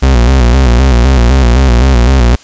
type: tone with vibrato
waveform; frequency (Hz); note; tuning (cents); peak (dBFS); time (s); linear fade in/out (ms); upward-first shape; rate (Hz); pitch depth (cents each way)
40% pulse; 62.7; B1; +27; -3; 0.02-2.36; 10; square; 3.9; 99
effects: white hiss -37 dBFS RMS until 2.43 s + resampled to 16000 Hz